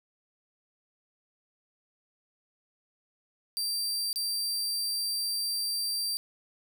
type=tone with dropouts; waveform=sawtooth; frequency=4699 Hz; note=D8; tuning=in tune; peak=-26 dBFS; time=3.57-6.17 s; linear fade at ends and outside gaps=0 ms; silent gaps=4.129-4.159 s; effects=none